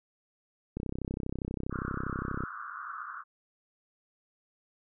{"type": "click train", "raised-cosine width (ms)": 3, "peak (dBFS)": -21, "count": 55, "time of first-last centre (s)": [0.77, 2.437], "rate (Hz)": 32.4}
{"type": "band-pass noise", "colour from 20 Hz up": "white", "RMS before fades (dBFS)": -41, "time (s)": [1.7, 3.24], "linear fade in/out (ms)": 50, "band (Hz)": [1100, 1500], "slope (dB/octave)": 96}
{"effects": []}